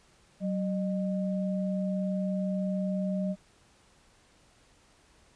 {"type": "tone pair together", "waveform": "sine", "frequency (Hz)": [189.2, 610.8], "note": ["F#3", "D#5"], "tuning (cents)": [39, -32], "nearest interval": "octave + minor sixth", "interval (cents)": 2029, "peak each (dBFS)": [-28, -35], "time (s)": [0.4, 3.36], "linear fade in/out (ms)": 50, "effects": ["pink hiss -62 dBFS RMS until 5.35 s", "resampled to 22050 Hz"]}